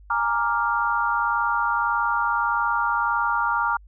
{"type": "chord", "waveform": "sine", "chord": "Bb dominant seventh", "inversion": "third", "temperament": "equal", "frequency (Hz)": [830.6, 932.3, 1174.7, 1396.9], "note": ["Ab5", "Bb5", "D6", "F6"], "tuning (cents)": [0, 0, 0, 0], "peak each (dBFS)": [-30, -24, -26, -24], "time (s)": [0.1, 3.77], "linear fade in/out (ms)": 5, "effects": ["added 50 Hz sine -45 dBFS peak until 3.87 s"]}